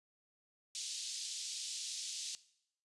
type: band-pass noise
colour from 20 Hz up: white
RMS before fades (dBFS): -43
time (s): 0.75-2.35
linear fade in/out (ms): 0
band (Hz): 3400 to 7300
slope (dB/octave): 24
effects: noise-tail reverb RT60 0.7 s tail -18 dB re dry + resampled to 24000 Hz